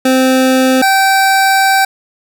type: tone pair in turn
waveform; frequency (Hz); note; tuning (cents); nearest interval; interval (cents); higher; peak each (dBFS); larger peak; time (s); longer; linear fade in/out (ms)
25% pulse; 260 / 775.1; C4 / G5; -11 / -20; octave + perfect fifth; 1891; second; -4; neither; 0.05-0.82 / 0.82-1.85; second; 5
effects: none